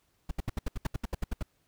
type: noise bursts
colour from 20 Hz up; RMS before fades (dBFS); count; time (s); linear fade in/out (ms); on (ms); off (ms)
brown; -29; 13; 0.29-1.427; 5; 21; 72
effects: pink hiss -72 dBFS RMS until 1.67 s